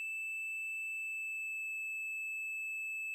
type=tone with pitch glide; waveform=triangle; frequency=2637 to 2619 Hz; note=E7 to E7; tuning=0 to -12 cents; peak=-36 dBFS; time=0-3.14 s; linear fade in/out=0 ms; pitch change=-12 cents; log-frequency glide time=0.9-1.72 s; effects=none